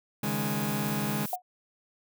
sawtooth chord, C# suspended second, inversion none, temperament just, 138.59 / 155.92 / 207.9 Hz, C#3 / D#3 / G#3, 0 / +4 / +2 cents, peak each -30 / -31 / -26 dBFS, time 0.23-1.26 s, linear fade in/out 5 ms
violet noise, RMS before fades -38 dBFS, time 0.23-1.36 s, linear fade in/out 10 ms
sine tone with exponential decay, 727 Hz, F#5, 31 cents flat, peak -23 dBFS, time 1.33-1.42 s, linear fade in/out 2 ms, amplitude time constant 19 ms
effects none

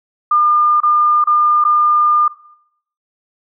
sine tone with dropouts, 1206 Hz, D6, 46 cents sharp, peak -9 dBFS, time 0.31-2.28 s, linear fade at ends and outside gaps 5 ms, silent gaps 0.804-0.832 / 1.241-1.271 / 1.641-1.649 s, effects noise-tail reverb RT60 0.7 s tail -18 dB re dry

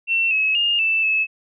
sine tone with pitch steps, 2701 / 2575 / 2829 / 2647 / 2598 Hz, E7 / E7 / F7 / E7 / E7, +42 / -41 / +22 / +7 / -26 cents, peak -16 dBFS, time 0.07-1.27 s, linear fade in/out 50 ms, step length 240 ms, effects none

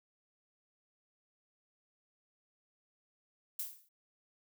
violet noise with exponential decay, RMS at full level -35 dBFS, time 3.59-3.89 s, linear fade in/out 5 ms, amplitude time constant 65 ms, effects none

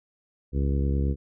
harmonic tone, 69.3 Hz, C#2, in tune, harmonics 1 / 2 / 3 / 4 / 5 / 6 / 7, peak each -23 / -29 / -33 / -35 / -37 / -39 / -40 dBFS, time 0.52-1.16 s, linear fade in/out 50 ms, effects none

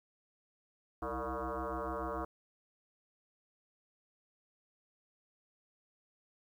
sine tone with frequency modulation, 321.6 Hz, E4, 43 cents flat, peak -35 dBFS, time 1.02-2.25 s, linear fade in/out 5 ms, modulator 130 Hz, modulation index 7.6, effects 11-bit

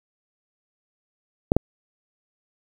clicks, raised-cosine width 2 ms, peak -3 dBFS, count 2, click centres 1.519 / 1.566 s, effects 7-bit

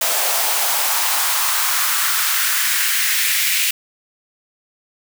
white noise with high-pass filter sweep, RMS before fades -18 dBFS, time 0.01-3.71 s, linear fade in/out 5 ms, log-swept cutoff 610 to 2300 Hz, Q 2.3, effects none

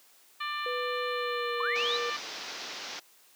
harmonic tone, 593 Hz, D5, 17 cents sharp, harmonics 2 / 3 / 4 / 5 / 6 / 7, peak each -34 / -38 / -40 / -42 / -44 / -45 dBFS, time 0.4-2.17 s, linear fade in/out 10 ms
sine tone with pitch glide, 493.9 to 477.6 Hz, B4 to A#4, 0 to +42 cents, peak -32 dBFS, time 0.66-2.1 s, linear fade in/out 2 ms, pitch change -58 cents, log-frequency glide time 1.07-1.52 s
sine linear sweep, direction up, 987.8 to 4087 Hz, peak -29 dBFS, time 1.6-1.97 s, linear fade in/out 5 ms
white low-pass noise, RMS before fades -40 dBFS, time 1.75-3 s, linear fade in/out 10 ms, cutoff 5900 Hz, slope 48 dB/octave
effects white hiss -60 dBFS RMS until 3.35 s + high-pass 300 Hz 12 dB/octave

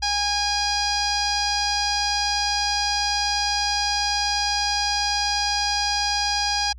sawtooth tone with low-pass filter, 819 Hz, G#5, 24 cents flat, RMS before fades -23 dBFS, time 0.02-6.73 s, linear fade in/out 10 ms, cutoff 5200 Hz, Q 8.3, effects added 60 Hz sine -38 dBFS peak until 6.78 s

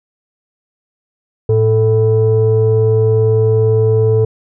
sine tone pair together, 110.29 / 440 Hz, A2 / A4, +5 / 0 cents, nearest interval 2 octaves, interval 2395 cents, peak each -10 dBFS, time 1.49-4.25 s, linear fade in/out 5 ms, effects tanh soft clip ceiling -4 dBFS

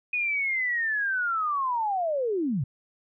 sine linear sweep, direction down, 2489 to 114.3 Hz, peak -24 dBFS, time 0.13-2.64 s, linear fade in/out 5 ms, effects none

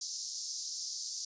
white band-pass noise, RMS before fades -40 dBFS, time 0.01-1.25 s, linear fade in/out 5 ms, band 4600 to 6700 Hz, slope 48 dB/octave, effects resampled to 16000 Hz

